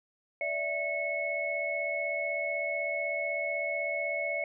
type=tone cluster; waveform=sine; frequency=583 / 659 / 2196 Hz; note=D5 / E5 / C#7; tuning=-13 / -1 / -17 cents; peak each=-35 / -35 / -32 dBFS; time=0.41-4.44 s; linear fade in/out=2 ms; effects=none